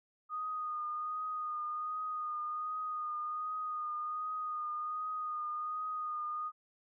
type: tone with vibrato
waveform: sine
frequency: 1234 Hz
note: D#6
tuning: 15 cents flat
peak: -35 dBFS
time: 0.29-6.52 s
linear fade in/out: 50 ms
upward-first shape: triangle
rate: 1.3 Hz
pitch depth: 29 cents each way
effects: none